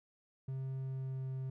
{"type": "tone with pitch glide", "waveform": "triangle", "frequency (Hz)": [132.8, 131.65], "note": ["C3", "C3"], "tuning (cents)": [26, 11], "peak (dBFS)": -35, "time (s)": [0.48, 1.5], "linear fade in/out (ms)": 5, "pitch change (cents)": -15, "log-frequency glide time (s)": [0.78, 1.3], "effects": []}